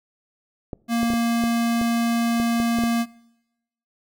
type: clicks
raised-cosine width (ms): 2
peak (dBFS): -17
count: 10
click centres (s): 0.732 / 1.031 / 1.103 / 1.136 / 1.438 / 1.814 / 2.4 / 2.601 / 2.787 / 2.837
type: tone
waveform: square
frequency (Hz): 233.1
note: A#3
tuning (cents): 0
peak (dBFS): -20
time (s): 0.88-3.06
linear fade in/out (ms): 50
effects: noise-tail reverb RT60 0.9 s tail -22 dB re dry